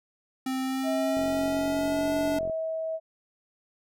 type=tone with pitch glide; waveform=square; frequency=261.6 to 290.3 Hz; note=C4 to D4; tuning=0 to -20 cents; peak=-28 dBFS; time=0.46-2.39 s; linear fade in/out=5 ms; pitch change=+180 cents; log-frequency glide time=0.62-2.14 s
type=tone with tremolo; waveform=sine; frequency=644 Hz; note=E5; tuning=41 cents flat; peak=-26 dBFS; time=0.83-3 s; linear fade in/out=50 ms; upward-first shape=triangle; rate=0.88 Hz; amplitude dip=25%
type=click train; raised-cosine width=2 ms; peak=-26 dBFS; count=61; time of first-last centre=1.17-2.497 s; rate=45.2 Hz
effects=none